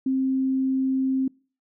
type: tone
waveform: sine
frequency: 264.1 Hz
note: C4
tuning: 16 cents sharp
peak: -20 dBFS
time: 0.06-1.28 s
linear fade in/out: 5 ms
effects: noise-tail reverb RT60 0.4 s tail -26 dB re dry